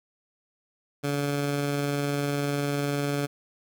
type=tone with tremolo; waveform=15% pulse; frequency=143 Hz; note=D3; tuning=46 cents flat; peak=-18 dBFS; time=1.03-3.27 s; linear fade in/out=20 ms; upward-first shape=triangle; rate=20 Hz; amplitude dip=25%; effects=none